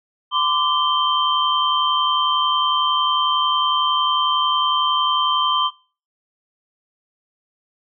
sine tone cluster, 1021 / 1172 / 3130 Hz, C6 / D6 / G7, -43 / -4 / -3 cents, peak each -20 dBFS, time 0.31-5.71 s, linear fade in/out 50 ms, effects noise-tail reverb RT60 0.4 s tail -25 dB re dry

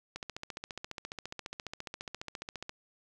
click train, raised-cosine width 0.2 ms, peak -22 dBFS, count 38, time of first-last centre 0.16-2.694 s, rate 14.6 Hz, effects none

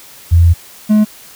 sine / triangle tone pair in turn, 84.8 / 212.7 Hz, E2 / G#3, +50 / +42 cents, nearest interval octave + major third, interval 1592 cents, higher second, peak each -4 dBFS, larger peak neither, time 0.31-0.54 / 0.89-1.05 s, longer first, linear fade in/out 20 ms, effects white hiss -38 dBFS RMS until 1.35 s

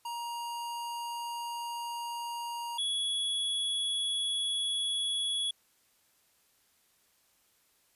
square tone pair in turn, 943 / 3370 Hz, A#5 / G#7, +20 / +25 cents, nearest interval octave + minor seventh, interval 2205 cents, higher second, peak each -36 / -30 dBFS, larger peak second, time 0.05-2.78 / 2.78-5.51 s, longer neither, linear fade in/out 5 ms, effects white hiss -69 dBFS RMS until 7.95 s + resampled to 32000 Hz

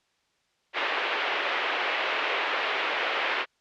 white band-pass noise, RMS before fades -28 dBFS, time 0.73-3.46 s, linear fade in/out 50 ms, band 390 to 2900 Hz, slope 24 dB/octave, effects white hiss -70 dBFS RMS until 3.6 s + low-pass 5000 Hz 12 dB/octave

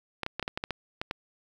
clicks, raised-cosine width 0.3 ms, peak -15 dBFS, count 10, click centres 0.233 / 0.264 / 0.396 / 0.427 / 0.479 / 0.575 / 0.639 / 0.707 / 1.015 / 1.111 s, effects 8-bit

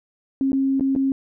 sine tone with dropouts, 270 Hz, C#4, 45 cents flat, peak -17 dBFS, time 0.41-1.12 s, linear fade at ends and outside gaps 1 ms, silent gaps 0.519-0.53 / 0.797-0.808 / 0.952-0.961 s, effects none

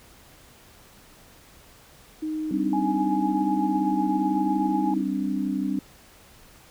sine tone with pitch glide, 311.1 to 316 Hz, D#4 to D#4, 0 to +27 cents, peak -26 dBFS, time 2.22-5.02 s, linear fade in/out 10 ms, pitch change +27 cents, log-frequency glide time 3.98-4.78 s
sine chord, G suspended fourth, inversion none, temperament equal, 196 / 261.6 / 293.7 Hz, G3 / C4 / D4, 0 / 0 / 0 cents, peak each -28 dBFS, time 2.51-5.79 s, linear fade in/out 2 ms
sine tone with tremolo, 835 Hz, G#5, 9 cents sharp, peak -25 dBFS, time 2.73-4.94 s, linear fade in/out 2 ms, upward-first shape sine, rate 8 Hz, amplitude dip 40%
effects pink hiss -52 dBFS RMS until 6.7 s

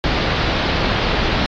pink low-pass noise, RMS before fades -19 dBFS, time 0.04-1.46 s, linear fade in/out 0 ms, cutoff 4800 Hz, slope 48 dB/octave, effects AAC 32 kbps

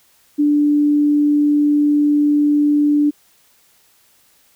sine tone, 293.7 Hz, D4, in tune, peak -11 dBFS, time 0.38-3.11 s, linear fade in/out 20 ms, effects white hiss -55 dBFS RMS until 4.55 s

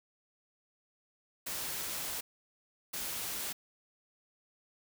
white noise bursts at uneven times, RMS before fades -38 dBFS, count 2, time 1.46-2.21 / 2.93-3.53 s, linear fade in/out 10 ms, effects none

